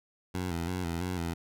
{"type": "tone with vibrato", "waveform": "15% pulse", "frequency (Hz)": 87.6, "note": "F2", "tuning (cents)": 6, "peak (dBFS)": -25, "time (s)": [0.34, 1.34], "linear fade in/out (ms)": 10, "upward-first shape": "square", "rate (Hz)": 3, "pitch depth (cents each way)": 70, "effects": []}